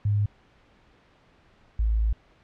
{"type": "tone pair in turn", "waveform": "sine", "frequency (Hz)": [103, 54.56], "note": ["G#2", "A1"], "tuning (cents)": [-14, -14], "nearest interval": "major seventh", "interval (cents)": 1100, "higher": "first", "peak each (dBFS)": -20, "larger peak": "neither", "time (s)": [[0.05, 0.26], [1.79, 2.13]], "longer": "second", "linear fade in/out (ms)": 5, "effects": ["pink hiss -59 dBFS RMS until 2.43 s", "low-pass 3000 Hz 12 dB/octave"]}